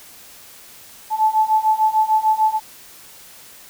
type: beating tone pair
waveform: sine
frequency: 866 / 872.7 Hz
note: A5 / A5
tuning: -28 / -14 cents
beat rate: 6.7 Hz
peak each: -18 / -16 dBFS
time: 1.1-2.6 s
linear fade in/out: 50 ms
effects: white hiss -43 dBFS RMS until 3.69 s